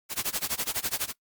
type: noise with tremolo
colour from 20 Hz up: white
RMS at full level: -27 dBFS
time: 0.09-1.13 s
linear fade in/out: 50 ms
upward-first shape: sine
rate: 12 Hz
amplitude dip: 95%
effects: noise-tail reverb RT60 0.1 s tail -21 dB re dry + Opus 48 kbps